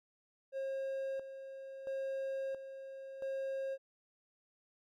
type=tone with tremolo; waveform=triangle; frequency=538 Hz; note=C5; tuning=48 cents sharp; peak=-34 dBFS; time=0.52-3.78 s; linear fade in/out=50 ms; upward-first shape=square; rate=0.74 Hz; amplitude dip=65%; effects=none

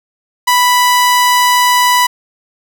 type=tone; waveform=sawtooth; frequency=987.8 Hz; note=B5; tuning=in tune; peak=-4 dBFS; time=0.47-2.07 s; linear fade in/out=10 ms; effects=none

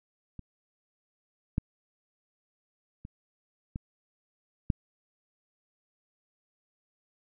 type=clicks; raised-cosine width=5 ms; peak=-29 / -14 / -29 / -22 / -12 dBFS; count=5; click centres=0.393 / 1.581 / 3.051 / 3.759 / 4.702 s; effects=none

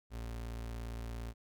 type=tone; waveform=35% pulse; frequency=57.4 Hz; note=A#1; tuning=26 cents flat; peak=-38 dBFS; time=0.1-1.34 s; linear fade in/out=50 ms; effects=none

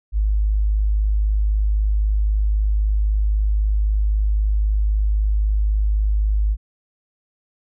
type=tone; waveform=sine; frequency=51.91 Hz; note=G#1; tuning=in tune; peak=-15 dBFS; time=0.12-6.57 s; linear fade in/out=50 ms; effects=none

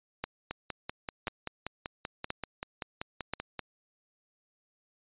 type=two click trains; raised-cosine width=0.3 ms; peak=-19 / -16 dBFS; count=17 / 4; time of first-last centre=0.51-3.593 / 0.24-3.336 s; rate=5.19 / 0.969 Hz; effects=resampled to 8000 Hz

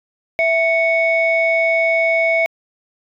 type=tone pair together; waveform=sine; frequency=660 / 2220 Hz; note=E5 / C#7; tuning=+2 / +2 cents; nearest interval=octave + major sixth; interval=2100 cents; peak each=-15 dBFS; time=0.39-2.46 s; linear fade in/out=0 ms; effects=tanh soft clip ceiling -6 dBFS

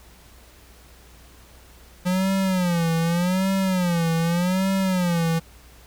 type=tone with vibrato; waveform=square; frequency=178.2 Hz; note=F3; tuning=35 cents sharp; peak=-20 dBFS; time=2.05-5.4 s; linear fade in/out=20 ms; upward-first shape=sine; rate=0.84 Hz; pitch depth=140 cents each way; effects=added 60 Hz sine -49 dBFS peak until 5.86 s + pink hiss -51 dBFS RMS until 5.86 s

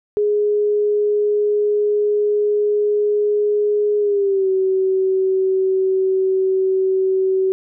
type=tone with pitch glide; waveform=sine; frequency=416.3 to 379.6 Hz; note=G#4 to F#4; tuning=+4 to +44 cents; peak=-14 dBFS; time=0.17-7.52 s; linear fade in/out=0 ms; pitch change=-160 cents; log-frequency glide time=3.99-4.49 s; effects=none

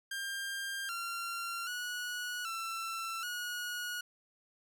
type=tone with pitch steps; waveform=sawtooth; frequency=1598 / 1376 / 1463 / 1341 / 1452 Hz; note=G6 / F6 / F#6 / E6 / F#6; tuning=+33 / -26 / -20 / +29 / -33 cents; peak=-33 dBFS; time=0.11-4.01 s; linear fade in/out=5 ms; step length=780 ms; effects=none

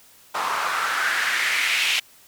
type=noise with band-pass filter sweep; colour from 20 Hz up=white; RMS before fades=-23 dBFS; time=0.34-2 s; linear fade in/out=10 ms; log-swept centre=990 to 2700 Hz; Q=3.1; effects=white hiss -52 dBFS RMS until 2.27 s

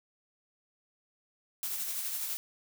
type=noise with tremolo; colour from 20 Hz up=blue; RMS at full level=-34 dBFS; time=1.63-2.37 s; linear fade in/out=0 ms; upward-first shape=sine; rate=12 Hz; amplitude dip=35%; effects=none

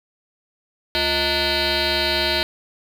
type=tone with frequency modulation; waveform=sine; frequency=2311 Hz; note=D7; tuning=28 cents flat; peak=-15 dBFS; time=0.95-2.43 s; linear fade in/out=0 ms; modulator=280 Hz; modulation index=7.7; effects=tanh soft clip ceiling -17 dBFS + 7-bit

